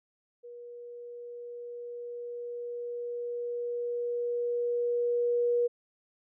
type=tone with level ramp; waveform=sine; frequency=480 Hz; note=B4; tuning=49 cents flat; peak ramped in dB=-43 to -23 dBFS; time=0.43-5.68 s; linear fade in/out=20 ms; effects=none